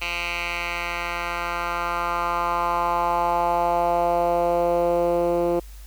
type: tone with band-pass filter sweep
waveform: 10% pulse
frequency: 172.8 Hz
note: F3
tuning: 18 cents flat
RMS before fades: -23 dBFS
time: 0.01-5.6 s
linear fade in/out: 10 ms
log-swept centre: 2600 to 410 Hz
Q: 2.5
effects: added 50 Hz sine -38 dBFS peak until 5.86 s + white hiss -51 dBFS RMS until 5.86 s